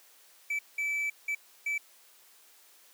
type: tone bursts at uneven times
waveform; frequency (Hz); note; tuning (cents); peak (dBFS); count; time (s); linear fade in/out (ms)
triangle; 2311; D7; -28; -27; 4; 0.5-0.59 / 0.78-1.1 / 1.28-1.35 / 1.66-1.78; 5
effects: white hiss -59 dBFS RMS until 2.93 s + high-pass 400 Hz 12 dB/octave